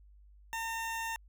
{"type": "tone", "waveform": "20% pulse", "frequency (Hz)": 909, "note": "A#5", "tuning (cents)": -44, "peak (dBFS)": -30, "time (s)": [0.53, 1.16], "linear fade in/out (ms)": 0, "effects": ["added 50 Hz sine -55 dBFS peak until 1.28 s"]}